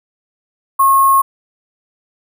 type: tone with sample-and-hold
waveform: sine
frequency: 1084 Hz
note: C#6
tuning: 39 cents flat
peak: -7 dBFS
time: 0.79-1.22 s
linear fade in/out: 10 ms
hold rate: 11025 Hz
effects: none